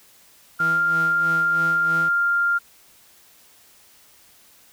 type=tone; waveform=sine; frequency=1396.9 Hz; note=F6; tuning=in tune; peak=-17 dBFS; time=0.59-2.59 s; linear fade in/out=20 ms
type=tone with tremolo; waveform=sawtooth; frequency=164.81 Hz; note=E3; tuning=in tune; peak=-25 dBFS; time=0.6-2.09 s; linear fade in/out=2 ms; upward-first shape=sine; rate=3.1 Hz; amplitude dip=70%
effects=white hiss -53 dBFS RMS until 4.72 s